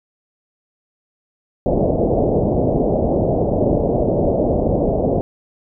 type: low-pass noise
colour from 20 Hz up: white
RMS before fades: -17 dBFS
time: 1.66-5.21 s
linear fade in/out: 0 ms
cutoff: 670 Hz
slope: 48 dB/octave
effects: none